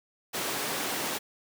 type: high-pass noise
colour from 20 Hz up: pink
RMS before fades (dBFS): -32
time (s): 0.33-1.19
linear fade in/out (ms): 20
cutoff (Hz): 280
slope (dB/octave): 12
effects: none